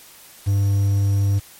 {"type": "tone with quantisation", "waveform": "triangle", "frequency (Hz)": 99.7, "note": "G2", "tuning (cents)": 30, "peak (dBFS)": -13, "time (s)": [0.46, 1.4], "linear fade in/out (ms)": 20, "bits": 7, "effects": ["white hiss -45 dBFS RMS until 1.59 s", "MP3 64 kbps"]}